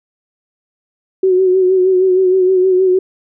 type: tone with vibrato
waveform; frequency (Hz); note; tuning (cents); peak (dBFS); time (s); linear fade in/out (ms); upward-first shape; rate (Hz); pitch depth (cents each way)
sine; 372.4; F#4; +11; -8; 1.23-2.99; 5; sine; 6.4; 40
effects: none